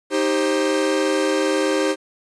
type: chord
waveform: 45% pulse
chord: C minor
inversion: first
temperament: equal with one note detuned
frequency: 311.1 / 392 / 530.2 Hz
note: Eb4 / G4 / C5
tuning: 0 / 0 / +23 cents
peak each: -22 dBFS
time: 0.1-1.96 s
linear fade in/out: 50 ms
effects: resampled to 22050 Hz + 9-bit